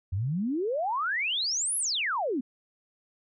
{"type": "exponential two-way sweep", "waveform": "sine", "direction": "up then down", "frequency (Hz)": [86.2, 11350, 232.8], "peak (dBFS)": -26, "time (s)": [0.12, 2.41], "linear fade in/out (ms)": 10, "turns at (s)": 1.77, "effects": []}